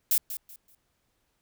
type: noise with echo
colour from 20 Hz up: violet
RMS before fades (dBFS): -23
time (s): 0.11-0.18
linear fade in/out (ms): 2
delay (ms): 190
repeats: 3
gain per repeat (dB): -12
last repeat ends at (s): 0.75
effects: pink hiss -74 dBFS RMS until 1.41 s